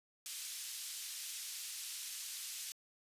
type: band-pass noise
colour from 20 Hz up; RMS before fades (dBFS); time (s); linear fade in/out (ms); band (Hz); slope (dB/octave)
white; -45; 0.26-2.72; 0; 3000 to 10000; 12
effects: resampled to 32000 Hz